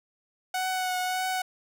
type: tone with vibrato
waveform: sawtooth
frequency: 740 Hz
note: F#5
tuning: in tune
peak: -23 dBFS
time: 0.54-1.42 s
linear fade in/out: 5 ms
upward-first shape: triangle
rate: 1.7 Hz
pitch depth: 21 cents each way
effects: none